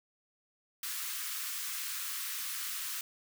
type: high-pass noise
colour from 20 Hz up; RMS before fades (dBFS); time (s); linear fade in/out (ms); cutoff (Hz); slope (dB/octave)
white; -38; 0.83-3.01; 2; 1100; 48
effects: none